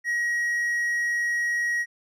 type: tone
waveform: triangle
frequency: 1899 Hz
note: A#6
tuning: 32 cents sharp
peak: -21 dBFS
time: 0.04-1.86 s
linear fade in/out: 50 ms
effects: resampled to 32000 Hz